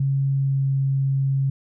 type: tone with pitch glide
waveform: sine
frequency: 137 to 135.98 Hz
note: C#3 to C#3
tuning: -20 to -33 cents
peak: -18 dBFS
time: 0-1.5 s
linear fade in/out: 5 ms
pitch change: -13 cents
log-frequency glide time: 0.3-0.69 s
effects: none